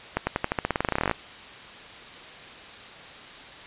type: accelerating click train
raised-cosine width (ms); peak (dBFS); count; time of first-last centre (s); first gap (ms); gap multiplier
0.5; -8; 21; 0.17-1.113; 100; 0.91
effects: white hiss -43 dBFS RMS until 3.66 s + resampled to 8000 Hz